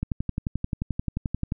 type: click train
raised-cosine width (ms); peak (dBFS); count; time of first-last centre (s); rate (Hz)
5; -14; 18; 0.03-1.521; 11.4
effects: none